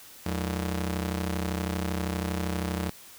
sawtooth ring-modulated tone, 130.81 Hz, C3, in tune, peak -21 dBFS, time 0.26-2.9 s, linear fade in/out 2 ms, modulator 49.1 Hz, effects white hiss -49 dBFS RMS until 3.18 s

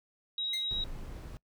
sine tone, 3823 Hz, A#7, 43 cents sharp, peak -31 dBFS, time 0.38-0.84 s, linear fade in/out 2 ms
sawtooth tone with exponential decay, 2093 Hz, C7, in tune, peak -32 dBFS, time 0.53-0.71 s, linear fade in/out 5 ms, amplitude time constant 38 ms
brown noise, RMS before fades -41 dBFS, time 0.71-1.37 s, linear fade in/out 0 ms
effects noise-tail reverb RT60 0.1 s tail -24 dB re dry

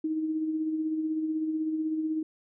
sine tone with tremolo, 314.2 Hz, D#4, 17 cents sharp, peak -25 dBFS, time 0.04-2.23 s, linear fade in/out 5 ms, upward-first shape sine, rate 16 Hz, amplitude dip 40%, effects none

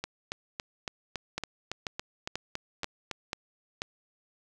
two click trains, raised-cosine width 0.2 ms, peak -16 / -15 dBFS, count 12 / 6, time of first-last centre 0.04-3.113 / 1.38-3.819 s, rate 3.58 / 2.05 Hz, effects none

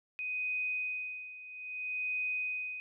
sine tone with tremolo, 2500 Hz, D#7, 8 cents sharp, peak -31 dBFS, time 0.19-2.8 s, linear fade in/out 0 ms, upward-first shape sine, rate 0.61 Hz, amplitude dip 80%, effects none

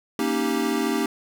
square chord, Eb dominant seventh, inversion second, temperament equal, 233.1 / 277.2 / 311.1 / 392 Hz, Bb3 / Db4 / Eb4 / G4, 0 / 0 / 0 / 0 cents, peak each -28 dBFS, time 0.19-1.06 s, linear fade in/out 2 ms, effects none

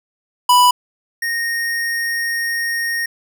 square tone pair in turn, 987.8 / 1856.1 Hz, B5 / A#6, 0 / -8 cents, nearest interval major seventh, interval 1092 cents, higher second, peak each -9 / -19 dBFS, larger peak first, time 0.49-0.71 / 1.22-3.06 s, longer second, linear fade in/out 5 ms, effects none

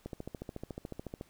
click train, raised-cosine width 2 ms, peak -26 dBFS, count 17, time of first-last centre 0.06-1.211 s, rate 13.9 Hz, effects pink hiss -65 dBFS RMS until 1.29 s

